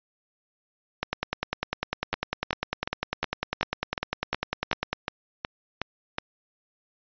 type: two click trains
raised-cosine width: 0.3 ms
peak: -11 / -9 dBFS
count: 12 / 40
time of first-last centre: 2.14-6.184 / 1.03-4.93 s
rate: 2.72 / 10 Hz
effects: resampled to 11025 Hz